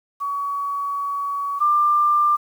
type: tone pair in turn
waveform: sine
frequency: 1130 / 1190.4 Hz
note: C#6 / D6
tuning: +33 / +23 cents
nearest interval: minor second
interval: 90 cents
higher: second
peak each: -22 / -14 dBFS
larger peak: second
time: 0.2-1.6 / 1.6-2.37 s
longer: first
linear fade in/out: 20 ms
effects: 8-bit